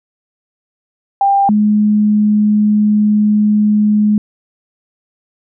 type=tone pair in turn; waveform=sine; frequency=794 / 210.3 Hz; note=G5 / G#3; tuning=+22 / +22 cents; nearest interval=octave + major seventh; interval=2300 cents; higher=first; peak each=-8 dBFS; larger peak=neither; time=1.21-1.49 / 1.49-4.18 s; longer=second; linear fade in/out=2 ms; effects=none